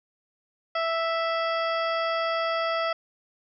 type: harmonic tone with a mistuned harmonic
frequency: 659.3 Hz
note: E5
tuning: in tune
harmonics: 1 / 2 / 3 / 4 / 5 / 7 / 8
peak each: -27 / -28 / -34 / -39 / -38 / -41 / -44 dBFS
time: 0.75-2.93 s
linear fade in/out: 5 ms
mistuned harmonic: 7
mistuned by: +29 cents
effects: none